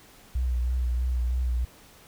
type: tone with vibrato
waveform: sine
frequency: 61.74 Hz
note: B1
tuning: in tune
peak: -23 dBFS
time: 0.35-1.65 s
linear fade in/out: 5 ms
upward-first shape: sine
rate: 3.1 Hz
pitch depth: 37 cents each way
effects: pink hiss -53 dBFS RMS until 2.07 s